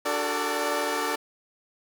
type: tone cluster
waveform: 15% pulse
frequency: 293.3 / 370.6 / 416.6 / 449.5 / 585 Hz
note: D4 / F#4 / G#4 / A4 / D5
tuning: -2 / +3 / +5 / +37 / -7 cents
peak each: -26 / -27 / -32 / -23 / -25 dBFS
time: 0.05-1.16 s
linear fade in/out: 10 ms
effects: none